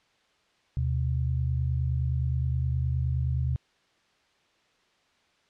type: tone pair together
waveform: sine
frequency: 77.5 / 127.1 Hz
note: D#2 / C3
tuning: -6 / -50 cents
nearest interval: major sixth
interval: 856 cents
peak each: -27 dBFS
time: 0.77-3.56 s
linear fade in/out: 0 ms
effects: white hiss -66 dBFS RMS until 5.49 s + low-pass 4000 Hz 12 dB/octave